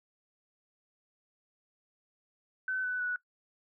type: tone with pitch steps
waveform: sine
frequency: 1520 / 1496 / 1474 Hz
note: F#6 / F#6 / F#6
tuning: +46 / +19 / -7 cents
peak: -30 dBFS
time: 2.68-3.16 s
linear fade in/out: 2 ms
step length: 160 ms
effects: noise-tail reverb RT60 0.1 s tail -19 dB re dry